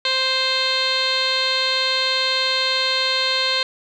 10% pulse tone with low-pass filter, 523.3 Hz, C5, in tune, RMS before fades -20 dBFS, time 0.05-3.63 s, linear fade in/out 2 ms, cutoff 4200 Hz, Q 9, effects none

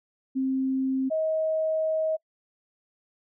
sine tone pair in turn, 264.3 / 633.2 Hz, C4 / D#5, +18 / +30 cents, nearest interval octave + minor third, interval 1512 cents, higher second, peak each -23 dBFS, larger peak neither, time 0.35-1.1 / 1.1-2.17 s, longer second, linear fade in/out 20 ms, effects noise-tail reverb RT60 0.1 s tail -26 dB re dry

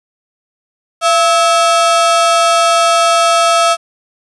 45% pulse ring-modulated tone, 987.8 Hz, B5, in tune, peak -5 dBFS, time 1.01-3.77 s, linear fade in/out 50 ms, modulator 310 Hz, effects resampled to 24000 Hz + 7-bit

